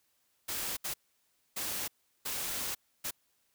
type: noise bursts at uneven times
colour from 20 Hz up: white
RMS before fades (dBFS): -36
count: 5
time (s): 0.48-0.77 / 0.84-0.94 / 1.56-1.88 / 2.25-2.75 / 3.04-3.11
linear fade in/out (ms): 10
effects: white hiss -74 dBFS RMS until 3.54 s